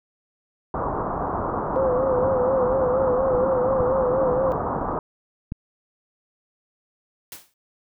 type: low-pass noise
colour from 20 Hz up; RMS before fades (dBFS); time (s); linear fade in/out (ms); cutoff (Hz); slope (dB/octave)
white; -26; 0.74-4.99; 2; 1200; 48
type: tone with vibrato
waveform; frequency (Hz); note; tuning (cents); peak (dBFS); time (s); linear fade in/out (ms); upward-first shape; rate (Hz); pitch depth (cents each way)
sine; 516; C5; -24; -19; 1.76-4.52; 0; sine; 4.2; 67
type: clicks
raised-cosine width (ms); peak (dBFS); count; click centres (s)
5; -16; 3; 3.35 / 3.806 / 5.521
type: noise with exponential decay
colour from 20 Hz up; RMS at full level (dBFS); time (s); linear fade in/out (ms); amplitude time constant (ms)
white; -34; 7.32-7.54; 2; 47
effects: none